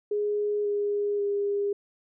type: tone with pitch steps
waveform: sine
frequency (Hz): 415.3 / 410.1 / 404.9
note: G#4 / G#4 / G#4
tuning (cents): 0 / -22 / -44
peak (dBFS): -24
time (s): 0.11-1.73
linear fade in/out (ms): 5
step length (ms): 540
effects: none